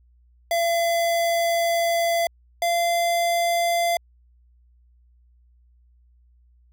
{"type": "tone pair in turn", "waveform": "square", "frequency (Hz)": [678, 686.7], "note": ["E5", "F5"], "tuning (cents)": [49, -29], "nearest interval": "unison", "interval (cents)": 22, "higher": "second", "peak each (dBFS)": -20, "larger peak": "neither", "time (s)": [[0.51, 2.27], [2.62, 3.97]], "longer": "first", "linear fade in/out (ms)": 2, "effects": ["added 60 Hz sine -54 dBFS peak until 6.72 s"]}